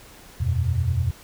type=chord; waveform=sine; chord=E suspended second; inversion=none; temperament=equal; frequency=82.41 / 92.5 / 123.47 Hz; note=E2 / F#2 / B2; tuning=0 / 0 / 0 cents; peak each=-24 dBFS; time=0.4-1.11 s; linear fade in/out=10 ms; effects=pink hiss -47 dBFS RMS until 1.23 s